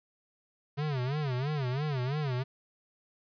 square tone with vibrato, 137.8 Hz, C#3, 10 cents flat, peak -30 dBFS, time 0.77-2.44 s, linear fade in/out 20 ms, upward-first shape sine, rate 3 Hz, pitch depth 190 cents each way, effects resampled to 11025 Hz + 11-bit

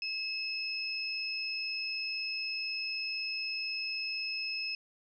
sine tone pair together, 2599 / 5161 Hz, E7 / E8, -25 / -38 cents, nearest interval octave, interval 1187 cents, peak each -36 / -36 dBFS, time 0.02-4.75 s, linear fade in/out 2 ms, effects none

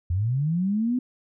sine linear sweep, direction up, 81.9 to 256 Hz, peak -21 dBFS, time 0.1-0.99 s, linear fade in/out 5 ms, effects none

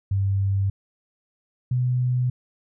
sine tone pair in turn, 98 / 125.27 Hz, G2 / B2, 0 / +25 cents, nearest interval major third, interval 425 cents, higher second, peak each -19 dBFS, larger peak neither, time 0.11-0.7 / 1.71-2.3 s, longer neither, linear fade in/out 5 ms, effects none

